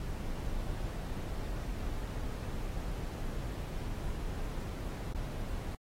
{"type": "noise with dropouts", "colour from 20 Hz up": "brown", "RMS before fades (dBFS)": -37, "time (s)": [0, 5.75], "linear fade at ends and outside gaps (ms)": 2, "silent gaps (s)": [5.128, 5.147], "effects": ["AAC 48 kbps"]}